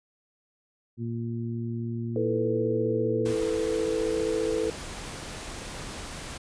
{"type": "harmonic tone", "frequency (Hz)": 116.54, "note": "A#2", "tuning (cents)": 0, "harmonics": [1, 2, 3], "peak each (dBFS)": [-31, -33, -39], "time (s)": [0.97, 3.36], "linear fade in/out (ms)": 50}
{"type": "chord", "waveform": "sine", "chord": "E suspended fourth", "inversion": "none", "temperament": "just", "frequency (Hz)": [329.6, 439.5, 494.4], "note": ["E4", "A4", "B4"], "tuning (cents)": [0, -2, 2], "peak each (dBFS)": [-31, -27, -30], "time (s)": [2.16, 4.7], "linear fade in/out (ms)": 2}
{"type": "noise", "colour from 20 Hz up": "pink", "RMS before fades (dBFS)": -38, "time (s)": [3.25, 6.38], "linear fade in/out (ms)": 10}
{"effects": ["resampled to 22050 Hz"]}